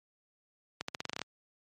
accelerating click train, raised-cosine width 0.2 ms, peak -17 dBFS, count 10, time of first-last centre 0.81-1.217 s, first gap 74 ms, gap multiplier 0.87, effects high-pass 100 Hz 12 dB/octave + MP3 64 kbps

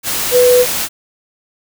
sine tone in noise, 495.2 Hz, B4, 5 cents sharp, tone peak -6 dBFS, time 0.31-0.66 s, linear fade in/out 50 ms, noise white, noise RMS -18 dBFS, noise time 0.03-0.89 s, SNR +9 dB, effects none

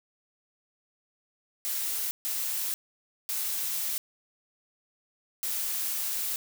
blue noise bursts at uneven times, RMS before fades -31 dBFS, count 4, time 1.65-2.11 / 2.25-2.74 / 3.29-3.98 / 5.43-6.36 s, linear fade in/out 0 ms, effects none

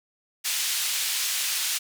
pink band-pass noise, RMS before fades -27 dBFS, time 0.44-1.79 s, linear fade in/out 20 ms, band 2900 to 15000 Hz, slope 12 dB/octave, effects none

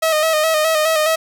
sawtooth tone with vibrato, 629 Hz, D#5, 19 cents sharp, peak -10 dBFS, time 0.02-1.16 s, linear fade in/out 10 ms, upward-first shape square, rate 4.8 Hz, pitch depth 41 cents each way, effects none

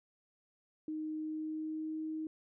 sine tone with pitch glide, 310.6 to 314.2 Hz, D#4 to D#4, -3 to +17 cents, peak -36 dBFS, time 0.88-2.27 s, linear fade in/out 2 ms, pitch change +20 cents, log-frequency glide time 1.15-2.01 s, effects none

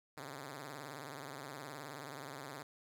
5% pulse tone with vibrato, 141.2 Hz, C#3, 32 cents sharp, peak -34 dBFS, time 0.17-2.63 s, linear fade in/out 5 ms, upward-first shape triangle, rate 19 Hz, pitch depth 190 cents each way, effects none

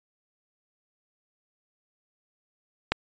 click, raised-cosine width 0.3 ms, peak -6 dBFS, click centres 2.92 s, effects resampled to 16000 Hz

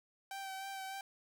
sawtooth tone with vibrato, 775 Hz, G5, 20 cents flat, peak -38 dBFS, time 0.31-1.01 s, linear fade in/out 2 ms, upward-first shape sine, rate 3.3 Hz, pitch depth 21 cents each way, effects none

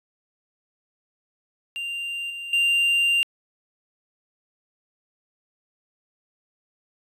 triangle tone with level steps, 2785 Hz, F7, 5 cents flat, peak -26 / -30 / -16 dBFS, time 1.76-3.23 s, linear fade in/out 0 ms, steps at 2.3 / 2.53 s, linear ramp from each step 2 ms, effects resampled to 32000 Hz

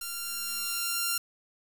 5% pulse tone with level ramp, 1385 Hz, F6, 15 cents flat, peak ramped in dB -23 to -15 dBFS, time 0.01-1.18 s, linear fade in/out 5 ms, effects 7-bit

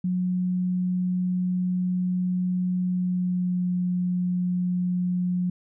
sine tone with pitch glide, 181.6 to 179.62 Hz, F#3 to F3, -32 to +49 cents, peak -22 dBFS, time 0.04-5.5 s, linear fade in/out 5 ms, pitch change -19 cents, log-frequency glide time 2.83-3.7 s, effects none

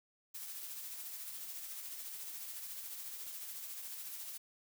blue noise with tremolo, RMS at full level -44 dBFS, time 0.34-4.38 s, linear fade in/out 10 ms, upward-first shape triangle, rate 14 Hz, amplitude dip 40%, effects none

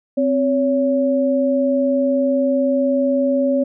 sine tone pair together, 261.6 / 562.4 Hz, C4 / C#5, 0 / +25 cents, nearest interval octave + minor second, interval 1325 cents, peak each -17 dBFS, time 0.17-3.64 s, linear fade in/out 10 ms, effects none

